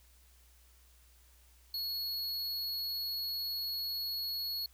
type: tone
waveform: square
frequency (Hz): 4347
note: C#8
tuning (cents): -35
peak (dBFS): -35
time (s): 1.74-4.66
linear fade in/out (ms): 2
effects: added 61 Hz sine -61 dBFS peak until 4.73 s + white hiss -66 dBFS RMS until 4.73 s